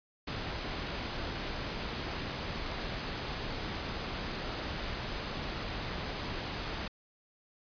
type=noise; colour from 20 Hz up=pink; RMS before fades=-37 dBFS; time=0.27-6.88 s; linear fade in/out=5 ms; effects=resampled to 11025 Hz